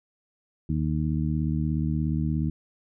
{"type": "harmonic tone", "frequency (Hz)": 76.9, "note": "D#2", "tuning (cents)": -20, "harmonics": [1, 2, 3, 4], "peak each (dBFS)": [-29, -26, -30, -33], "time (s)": [0.69, 2.5], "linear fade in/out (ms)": 5, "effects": []}